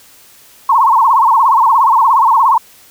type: tone with vibrato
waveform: sine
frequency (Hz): 993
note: B5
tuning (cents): +9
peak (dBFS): -6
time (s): 0.69-2.58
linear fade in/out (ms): 5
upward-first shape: sine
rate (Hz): 17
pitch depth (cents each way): 200
effects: white hiss -43 dBFS RMS until 2.9 s